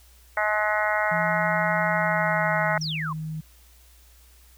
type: harmonic tone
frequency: 212 Hz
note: G#3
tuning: 36 cents sharp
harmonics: 3 / 4 / 5 / 6 / 7 / 8 / 9 / 10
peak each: -27 / -28 / -33 / -31 / -28 / -37 / -28 / -33 dBFS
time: 0.37-2.78 s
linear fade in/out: 2 ms
type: tone with pitch glide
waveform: sine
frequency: 168.4 to 157.12 Hz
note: E3 to D#3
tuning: +37 to +17 cents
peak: -29 dBFS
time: 1.11-3.41 s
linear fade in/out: 10 ms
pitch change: -120 cents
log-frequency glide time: 1.96-2.86 s
type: exponential sweep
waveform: sine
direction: down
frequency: 5920 to 989 Hz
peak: -28 dBFS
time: 2.81-3.13 s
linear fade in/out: 5 ms
effects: added 60 Hz sine -52 dBFS peak until 4.57 s + white hiss -57 dBFS RMS until 4.57 s